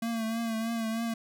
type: tone with vibrato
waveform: square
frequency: 226.6 Hz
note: A#3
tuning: 49 cents flat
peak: -30 dBFS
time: 0.02-1.14 s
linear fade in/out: 5 ms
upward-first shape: triangle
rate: 3.2 Hz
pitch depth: 48 cents each way
effects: none